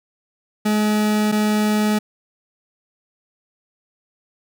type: tone pair in turn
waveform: 40% pulse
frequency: 211.9 / 211.9 Hz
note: G#3 / G#3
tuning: +35 / +35 cents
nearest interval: unison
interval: 0 cents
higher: neither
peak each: -15 dBFS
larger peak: neither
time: 0.65-1.32 / 1.32-1.99 s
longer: neither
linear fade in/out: 10 ms
effects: none